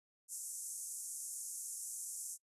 white band-pass noise, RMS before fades -45 dBFS, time 0.28-2.38 s, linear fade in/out 50 ms, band 6300 to 11000 Hz, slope 48 dB/octave, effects noise-tail reverb RT60 0.1 s tail -24 dB re dry + resampled to 32000 Hz

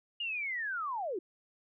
sine linear sweep, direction down, 2879 to 328.3 Hz, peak -33 dBFS, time 0.2-1.19 s, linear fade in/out 5 ms, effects none

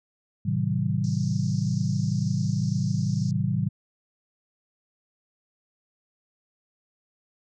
sine chord, A diminished seventh, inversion none, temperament just, 110 / 132 / 158.4 / 190.08 Hz, A2 / C3 / Eb3 / Gb3, 0 / +16 / +31 / +47 cents, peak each -28 dBFS, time 0.45-3.69 s, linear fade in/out 10 ms
pink band-pass noise, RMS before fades -47 dBFS, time 1.04-3.31 s, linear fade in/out 0 ms, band 4900 to 6400 Hz, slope 48 dB/octave
effects none

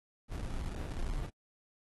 brown noise with sample-and-hold, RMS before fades -37 dBFS, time 0.28-1.31 s, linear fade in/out 50 ms, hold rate 1050 Hz, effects AAC 32 kbps

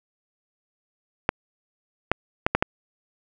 clicks, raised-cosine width 0.5 ms, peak -3 dBFS, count 5, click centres 1.291 / 2.116 / 2.465 / 2.55 / 2.625 s, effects none

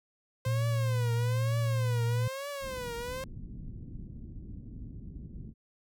sawtooth tone with vibrato, 518 Hz, C5, 17 cents flat, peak -32 dBFS, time 0.45-3.24 s, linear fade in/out 2 ms, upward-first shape triangle, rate 1.1 Hz, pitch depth 190 cents each way
sine tone, 116.54 Hz, A#2, in tune, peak -26 dBFS, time 0.46-2.28 s, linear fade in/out 5 ms
pink low-pass noise, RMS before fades -43 dBFS, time 2.6-5.54 s, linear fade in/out 50 ms, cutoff 260 Hz, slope 24 dB/octave
effects none

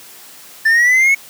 triangle linear sweep, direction up, 1760 to 2217 Hz, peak -7 dBFS, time 0.65-1.15 s, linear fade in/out 10 ms, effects white hiss -39 dBFS RMS until 1.29 s + high-pass 150 Hz 12 dB/octave

